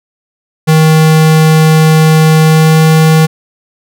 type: tone with pitch glide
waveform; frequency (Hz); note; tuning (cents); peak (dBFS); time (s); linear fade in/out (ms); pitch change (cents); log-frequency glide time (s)
square; 157.6 to 158.51; D#3 to D#3; +23 to +32; -4; 0.67-3.27; 20; +9; 2.42-2.81
effects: none